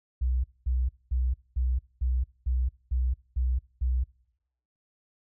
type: tone bursts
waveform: sine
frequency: 62.7 Hz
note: B1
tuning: 27 cents sharp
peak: -23 dBFS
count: 9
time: 0.21-4.04 s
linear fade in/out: 10 ms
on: 230 ms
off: 220 ms
effects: noise-tail reverb RT60 0.8 s tail -23 dB re dry